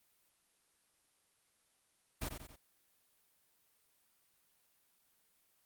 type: noise with echo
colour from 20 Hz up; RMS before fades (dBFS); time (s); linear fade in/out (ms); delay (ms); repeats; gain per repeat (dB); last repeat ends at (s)
pink; -39; 2.21-2.29; 10; 91; 3; -6; 2.563
effects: white hiss -74 dBFS RMS until 5.65 s + Opus 32 kbps